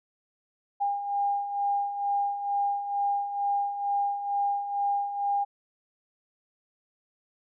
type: beating tone pair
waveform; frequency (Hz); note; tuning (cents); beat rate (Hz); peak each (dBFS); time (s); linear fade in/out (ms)
sine; 805 / 807.2; G5 / G#5; +46 / -49; 2.2; -33 / -26; 0.8-5.45; 20
effects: none